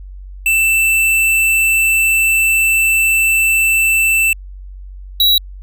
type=tone pair in turn; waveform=square; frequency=2662 / 3889 Hz; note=E7 / B7; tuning=+16 / -27 cents; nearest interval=perfect fifth; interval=657 cents; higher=second; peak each=-11 / -9 dBFS; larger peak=second; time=0.46-4.33 / 5.2-5.38 s; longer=first; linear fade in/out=2 ms; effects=added 47 Hz sine -29 dBFS peak until 5.62 s